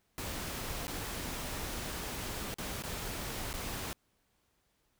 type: noise with dropouts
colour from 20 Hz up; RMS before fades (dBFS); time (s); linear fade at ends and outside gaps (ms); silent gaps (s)
pink; -39; 0.18-3.93; 0; 0.87-0.88 / 2.541-2.584 / 2.823-2.837 / 3.53-3.539
effects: pink hiss -75 dBFS RMS until 4.99 s